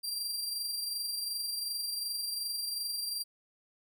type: tone with amplitude modulation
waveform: sawtooth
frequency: 4733 Hz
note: D8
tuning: 13 cents sharp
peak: -29 dBFS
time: 0.03-3.24 s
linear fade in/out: 20 ms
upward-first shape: sine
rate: 22.7 Hz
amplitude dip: 40%
effects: none